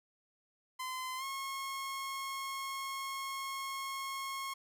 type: tone with pitch glide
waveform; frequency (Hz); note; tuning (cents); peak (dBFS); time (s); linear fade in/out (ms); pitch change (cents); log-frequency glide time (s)
sawtooth; 1028 to 1085.4; C6 to C#6; -31 to -37; -34; 0.79-4.54; 10; +94; 1.17-1.24
effects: none